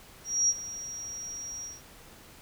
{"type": "tone with ADSR envelope", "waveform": "sine", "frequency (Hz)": 5680, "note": "F8", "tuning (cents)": 28, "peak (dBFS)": -20, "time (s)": [0.24, 1.82], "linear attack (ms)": 250, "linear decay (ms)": 43, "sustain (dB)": -16, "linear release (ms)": 180, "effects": ["pink hiss -52 dBFS RMS until 2.41 s"]}